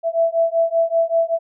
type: beating tone pair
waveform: sine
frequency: 661 / 666.2 Hz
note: E5 / E5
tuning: +5 / +18 cents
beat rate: 5.2 Hz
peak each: -18 dBFS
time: 0.03-1.39 s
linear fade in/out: 50 ms
effects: none